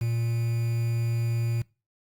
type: tone with quantisation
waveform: triangle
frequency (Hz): 116.54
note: A#2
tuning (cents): 0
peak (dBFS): -22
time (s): 0.01-1.62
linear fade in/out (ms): 5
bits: 7
effects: noise-tail reverb RT60 0.3 s tail -23 dB re dry + Opus 48 kbps